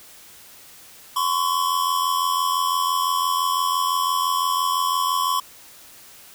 square tone pair together, 1028.1 / 1114 Hz, C6 / C#6, -31 / +8 cents, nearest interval minor second, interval 139 cents, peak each -23 dBFS, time 1.16-5.4 s, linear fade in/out 5 ms, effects white hiss -46 dBFS RMS until 6.34 s

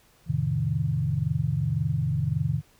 sine chord, F dominant seventh, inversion none, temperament equal with one note detuned, 87.31 / 110 / 133.72 / 155.56 Hz, F2 / A2 / C3 / Eb3, 0 / 0 / +38 / 0 cents, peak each -33 / -30 / -27 / -27 dBFS, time 0.26-2.62 s, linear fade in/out 50 ms, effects pink hiss -60 dBFS RMS until 2.79 s

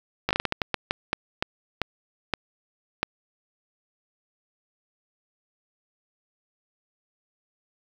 slowing click train, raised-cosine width 0.3 ms, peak -7 dBFS, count 15, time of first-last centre 0.29-3.03 s, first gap 17 ms, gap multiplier 1.33, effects 7-bit

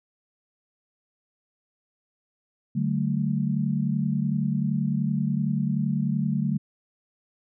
sine chord, D major, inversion none, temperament equal with one note detuned, 146.83 / 189.54 / 220 Hz, D3 / F#3 / A3, 0 / +42 / 0 cents, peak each -26 / -27 / -27 dBFS, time 2.75-6.58 s, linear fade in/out 10 ms, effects none

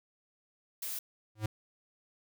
blue noise, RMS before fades -38 dBFS, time 0.82-0.99 s, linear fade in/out 5 ms
square tone with exponential growth, 107.6 Hz, A2, 38 cents flat, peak -28 dBFS, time 1.35-1.46 s, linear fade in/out 5 ms, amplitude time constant 22 ms
effects none

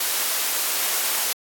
white high-pass noise, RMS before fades -23 dBFS, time 0-1.33 s, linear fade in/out 5 ms, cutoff 440 Hz, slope 12 dB/octave, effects AAC 64 kbps

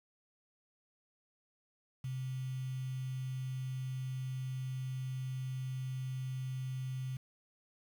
sine tone with quantisation, 130 Hz, C3, 11 cents flat, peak -36 dBFS, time 2.04-7.17 s, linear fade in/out 5 ms, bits 9, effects none

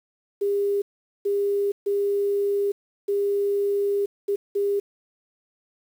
sine tone bursts at uneven times, 402.9 Hz, G4, 48 cents sharp, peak -20 dBFS, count 6, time 0.41-0.82 / 1.25-1.72 / 1.86-2.72 / 3.08-4.06 / 4.28-4.36 / 4.55-4.8 s, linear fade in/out 10 ms, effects 8-bit

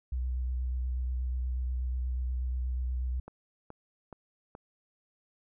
sine tone with vibrato, 62.7 Hz, B1, 27 cents sharp, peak -29 dBFS, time 0.12-3.2 s, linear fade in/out 5 ms, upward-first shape square, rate 8.3 Hz, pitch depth 17 cents each way
click train, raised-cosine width 1 ms, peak -30 dBFS, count 4, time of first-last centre 3.28-4.551 s, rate 2.36 Hz
effects none

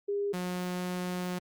sine / sawtooth tone pair in turn, 404.8 / 180.32 Hz, G#4 / F#3, -44 / -44 cents, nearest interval octave + major second, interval 1400 cents, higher first, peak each -28 dBFS, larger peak neither, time 0.08-0.33 / 0.33-1.39 s, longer second, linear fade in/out 10 ms, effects Opus 48 kbps

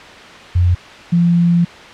sine tone pair in turn, 88.6 / 172.06 Hz, F2 / F3, +25 / -26 cents, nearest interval major seventh, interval 1149 cents, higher second, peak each -9 dBFS, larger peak neither, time 0.55-0.75 / 1.12-1.65 s, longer second, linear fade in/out 10 ms, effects white hiss -35 dBFS RMS until 1.93 s + low-pass 3000 Hz 12 dB/octave

